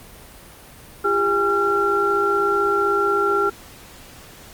sine tone cluster, 346.4 / 402.2 / 817 / 1371 Hz, F4 / G4 / G#5 / F6, -14 / +44 / -29 / -32 cents, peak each -28 / -20 / -28 / -19 dBFS, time 1.04-3.5 s, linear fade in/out 10 ms, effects pink hiss -43 dBFS RMS until 4.53 s + Opus 32 kbps

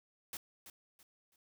white noise with echo, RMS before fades -43 dBFS, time 0.33-0.37 s, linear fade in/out 2 ms, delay 330 ms, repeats 3, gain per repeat -10 dB, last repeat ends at 1.36 s, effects none

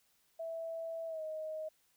sine tone with pitch glide, 657 to 626.2 Hz, E5 to D#5, -6 to +11 cents, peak -38 dBFS, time 0.39-1.69 s, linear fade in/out 10 ms, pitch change -83 cents, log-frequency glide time 1.07-1.22 s, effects white hiss -73 dBFS RMS until 1.96 s

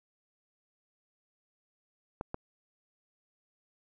clicks, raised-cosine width 1 ms, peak -21 dBFS, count 2, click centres 2.211 / 2.344 s, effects none

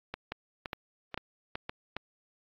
two click trains, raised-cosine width 0.3 ms, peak -19 / -18 dBFS, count 4 / 5, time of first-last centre 0.14-1.694 / 0.32-1.966 s, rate 1.93 / 2.43 Hz, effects low-pass 4000 Hz 12 dB/octave + AAC 32 kbps

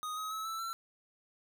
square tone with pitch steps, 1244.5 / 1269.2 / 1294.4 / 1320 / 1346.2 Hz, D#6 / D#6 / E6 / E6 / E6, 0 / +34 / -32 / +2 / +36 cents, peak -37 dBFS, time 0.03-0.73 s, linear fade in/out 0 ms, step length 140 ms, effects none

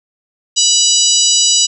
harmonic tone with a mistuned harmonic, 980 Hz, B5, 14 cents flat, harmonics 3 / 4 / 5 / 6 / 7 / 8, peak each -16 / -16 / -16 / -16 / -16 / -16 dBFS, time 0.56-1.67 s, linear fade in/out 20 ms, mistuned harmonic 7, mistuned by +18 cents, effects none

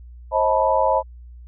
sine tone cluster, 533 / 632 / 877 / 980 Hz, C5 / D#5 / A5 / B5, +32 / +27 / -6 / -14 cents, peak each -21 dBFS, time 0.31-1.03 s, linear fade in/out 50 ms, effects added 60 Hz sine -38 dBFS peak until 1.47 s

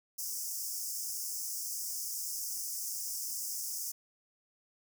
pink high-pass noise, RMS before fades -38 dBFS, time 0.18-3.92 s, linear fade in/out 10 ms, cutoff 5100 Hz, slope 96 dB/octave, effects none

